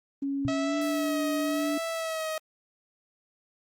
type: tone with pitch glide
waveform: sine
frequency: 277.2 to 293 Hz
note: C#4 to D4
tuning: 0 to -4 cents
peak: -27 dBFS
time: 0.22-1.78 s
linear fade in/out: 5 ms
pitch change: +96 cents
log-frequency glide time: 0.63-0.77 s
type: tone with exponential decay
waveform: sine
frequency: 123.47 Hz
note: B2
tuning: in tune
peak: -24 dBFS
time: 0.45-0.57 s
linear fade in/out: 0 ms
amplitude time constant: 24 ms
type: tone with vibrato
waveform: sawtooth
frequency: 644 Hz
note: E5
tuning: 41 cents flat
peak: -26 dBFS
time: 0.48-2.38 s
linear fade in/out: 2 ms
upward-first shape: sine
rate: 0.92 Hz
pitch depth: 40 cents each way
effects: Opus 24 kbps